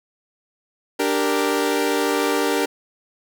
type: chord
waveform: sawtooth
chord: G minor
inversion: second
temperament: equal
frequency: 293.7 / 392 / 466.2 Hz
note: D4 / G4 / Bb4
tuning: 0 / 0 / 0 cents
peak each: -19 dBFS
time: 0.99-2.66 s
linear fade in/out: 10 ms
effects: none